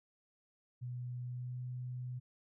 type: tone with pitch glide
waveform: sine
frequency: 123.47 to 125.05 Hz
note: B2 to B2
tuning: 0 to +22 cents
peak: -39 dBFS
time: 0.81-2.2 s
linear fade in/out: 20 ms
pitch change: +22 cents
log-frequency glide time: 1.24-1.61 s
effects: none